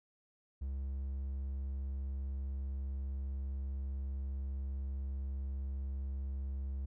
triangle tone, 67.6 Hz, C#2, 43 cents flat, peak -34 dBFS, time 0.61-6.86 s, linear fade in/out 10 ms, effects none

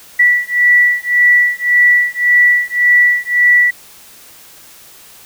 sine beating tone pair, 1954 / 1955.8 Hz, B6 / B6, -19 / -17 cents, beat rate 1.8 Hz, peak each -11 dBFS, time 0.19-3.71 s, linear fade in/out 10 ms, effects white hiss -40 dBFS RMS until 5.25 s

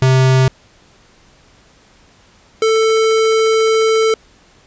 square tone pair in turn, 130.81 / 442.9 Hz, C3 / A4, 0 / +11 cents, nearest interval octave + major sixth, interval 2111 cents, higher second, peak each -9 / -11 dBFS, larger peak first, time 0.02-0.48 / 2.62-4.14 s, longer second, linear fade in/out 2 ms, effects pink hiss -49 dBFS RMS until 4.66 s + resampled to 16000 Hz

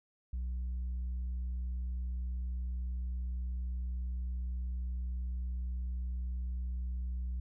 sine tone, 61.74 Hz, B1, in tune, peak -31 dBFS, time 0.33-7.4 s, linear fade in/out 5 ms, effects tanh soft clip ceiling -33 dBFS

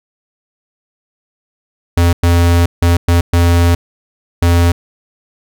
square tone bursts at uneven times, 86 Hz, F2, 26 cents flat, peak -8 dBFS, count 6, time 1.97-2.13 / 2.23-2.66 / 2.82-2.97 / 3.08-3.21 / 3.33-3.75 / 4.42-4.72 s, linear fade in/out 5 ms, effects none

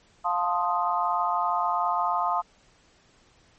sine chord, F dominant seventh, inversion none, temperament equal with one note detuned, 703.3 / 880 / 1046.5 / 1244.5 Hz, F5 / A5 / C6 / Eb6, +12 / 0 / 0 / 0 cents, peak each -28 dBFS, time 0.24-2.42 s, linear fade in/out 20 ms, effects pink hiss -60 dBFS RMS until 3.58 s + MP3 32 kbps

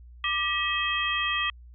harmonic tone with a mistuned harmonic, 642 Hz, E5, 46 cents flat, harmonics 2 / 3 / 4 / 5, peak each -30 / -30 / -30 / -30 dBFS, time 0.24-1.5 s, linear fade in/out 2 ms, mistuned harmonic 2, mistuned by -140 cents, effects added 60 Hz sine -45 dBFS peak until 1.74 s

